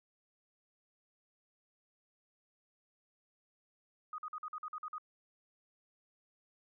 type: tone bursts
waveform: sine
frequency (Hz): 1244.5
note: D#6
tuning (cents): 0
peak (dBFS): -39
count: 9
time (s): 4.13-4.982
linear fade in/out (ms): 2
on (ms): 52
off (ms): 48
effects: none